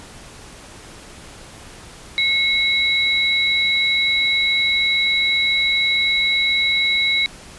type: tone pair together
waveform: sine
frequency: 2177 / 3904 Hz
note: C#7 / B7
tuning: -32 / -21 cents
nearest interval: minor seventh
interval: 1011 cents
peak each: -18 dBFS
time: 2.18-7.26 s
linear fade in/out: 0 ms
effects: pink hiss -40 dBFS RMS until 7.58 s + resampled to 24000 Hz